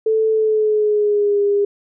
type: tone with pitch glide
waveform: sine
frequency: 440 to 405.8 Hz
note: A4 to G#4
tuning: 0 to -40 cents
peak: -13 dBFS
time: 0.06-1.65 s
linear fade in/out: 5 ms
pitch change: -140 cents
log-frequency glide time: 0.3-1.41 s
effects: none